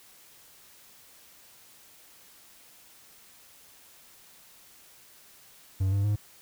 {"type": "tone with pitch steps", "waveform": "triangle", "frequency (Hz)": [95.4, 99.62, 104.03], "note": ["G2", "G2", "G#2"], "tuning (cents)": [-47, 28, 3], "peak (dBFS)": -21, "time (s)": [5.8, 6.16], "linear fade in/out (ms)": 10, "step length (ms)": 120, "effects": ["white hiss -55 dBFS RMS until 6.41 s"]}